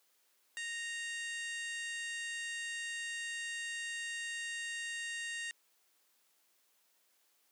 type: harmonic tone with a mistuned harmonic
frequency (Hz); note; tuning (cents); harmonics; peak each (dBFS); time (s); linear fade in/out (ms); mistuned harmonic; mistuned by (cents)
929; A#5; -6; 2 / 3 / 4 / 5 / 6 / 7 / 8 / 9 / 10; -40 / -45 / -50 / -55 / -58 / -54 / -50 / -54 / -55; 0.57-5.51; 0; 6; +16
effects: white hiss -73 dBFS RMS until 7.51 s + high-pass 300 Hz 12 dB/octave